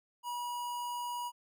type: tone with notch filter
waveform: square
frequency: 967 Hz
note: B5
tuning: 37 cents flat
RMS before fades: -38 dBFS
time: 0.23-1.32 s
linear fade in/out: 50 ms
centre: 4100 Hz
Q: 1.8
effects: none